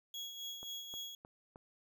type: tone with tremolo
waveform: 35% pulse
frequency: 3329 Hz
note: G#7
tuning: 3 cents sharp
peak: -39 dBFS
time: 0.14-1.15 s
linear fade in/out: 2 ms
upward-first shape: sine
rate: 3.8 Hz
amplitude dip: 50%
type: click train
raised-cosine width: 1 ms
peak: -38 dBFS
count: 4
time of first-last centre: 0.63-1.559 s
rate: 3.23 Hz
effects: none